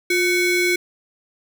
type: ring-modulated tone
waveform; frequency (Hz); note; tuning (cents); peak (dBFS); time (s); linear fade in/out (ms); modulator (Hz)
square; 935; A#5; +5; -14; 0.1-0.76; 5; 1290
effects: none